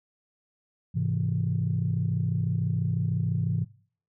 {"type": "chord", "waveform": "sine", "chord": "Ab augmented", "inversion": "none", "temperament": "equal with one note detuned", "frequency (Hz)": [104.73, 130.81, 164.81], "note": ["Ab2", "C3", "E3"], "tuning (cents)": [15, 0, 0], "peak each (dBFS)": -28, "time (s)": [0.94, 3.65], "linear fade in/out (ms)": 20, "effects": ["noise-tail reverb RT60 0.5 s tail -21 dB re dry", "tanh soft clip ceiling -16 dBFS"]}